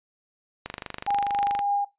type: click train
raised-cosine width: 0.3 ms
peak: -16 dBFS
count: 24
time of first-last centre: 0.66-1.591 s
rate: 24.7 Hz
type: tone with tremolo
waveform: sine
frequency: 810 Hz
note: G#5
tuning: 43 cents flat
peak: -20 dBFS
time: 1.07-1.85 s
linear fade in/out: 10 ms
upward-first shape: triangle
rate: 3.4 Hz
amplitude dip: 40%
effects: noise-tail reverb RT60 0.2 s tail -20 dB re dry + resampled to 8000 Hz